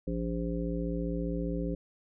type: harmonic tone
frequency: 57.5 Hz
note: A#1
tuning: 23 cents flat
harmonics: 1 / 3 / 5 / 7 / 9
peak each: -35 / -34 / -36 / -40 / -39 dBFS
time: 0.07-1.75 s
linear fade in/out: 5 ms
effects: none